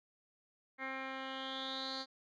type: tone with low-pass filter sweep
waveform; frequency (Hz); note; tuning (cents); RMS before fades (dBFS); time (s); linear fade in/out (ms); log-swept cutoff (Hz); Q
10% pulse; 265.4; C4; +25; -42; 0.78-2.06; 50; 2100 to 4600; 7.7
effects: none